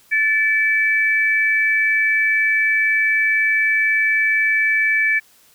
sine tone pair together, 1752 / 2302 Hz, A6 / D7, -8 / -35 cents, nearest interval perfect fourth, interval 473 cents, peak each -17 dBFS, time 0.11-5.2 s, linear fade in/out 20 ms, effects white hiss -53 dBFS RMS until 5.54 s

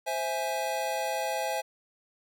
square chord, C augmented, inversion none, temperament equal, 523.3 / 659.3 / 830.6 Hz, C5 / E5 / G#5, 0 / 0 / 0 cents, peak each -35 / -34 / -33 dBFS, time 0.06-1.62 s, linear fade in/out 20 ms, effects none

